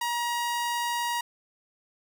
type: tone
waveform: sawtooth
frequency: 951 Hz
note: A#5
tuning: 34 cents sharp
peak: -23 dBFS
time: 0.01-1.21 s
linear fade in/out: 5 ms
effects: none